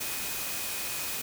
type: tone in noise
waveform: sine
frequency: 2500 Hz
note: D#7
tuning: 8 cents sharp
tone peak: -43 dBFS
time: 0-1.22 s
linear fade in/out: 10 ms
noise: white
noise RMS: -34 dBFS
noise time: 0-1.22 s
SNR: -12 dB
effects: none